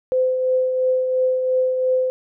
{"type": "tone with tremolo", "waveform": "sine", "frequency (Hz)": 513, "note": "C5", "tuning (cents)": -34, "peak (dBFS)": -14, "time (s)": [0.12, 2.1], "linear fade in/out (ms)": 0, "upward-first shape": "triangle", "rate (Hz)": 2.9, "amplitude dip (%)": 45, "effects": []}